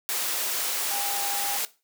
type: tone in noise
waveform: sine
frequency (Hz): 805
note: G5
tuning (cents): +46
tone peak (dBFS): -33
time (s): 0.91-1.57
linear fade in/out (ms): 0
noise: white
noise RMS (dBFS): -28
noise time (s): 0.09-1.65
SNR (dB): -8
effects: noise-tail reverb RT60 0.3 s tail -18 dB re dry + high-pass 400 Hz 12 dB/octave